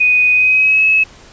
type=tone with pitch glide; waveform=sine; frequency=2489 to 2580 Hz; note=D#7 to E7; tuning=0 to -38 cents; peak=-8 dBFS; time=0-1.04 s; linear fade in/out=10 ms; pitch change=+62 cents; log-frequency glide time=0.33-0.84 s; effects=pink hiss -41 dBFS RMS until 1.32 s + resampled to 16000 Hz